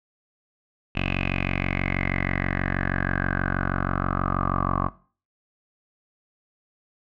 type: tone with low-pass filter sweep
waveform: 10% pulse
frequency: 46.25 Hz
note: F#1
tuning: in tune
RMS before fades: -25 dBFS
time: 0.95-4.89 s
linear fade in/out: 10 ms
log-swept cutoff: 2700 to 1100 Hz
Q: 7.9
effects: noise-tail reverb RT60 0.4 s tail -19 dB re dry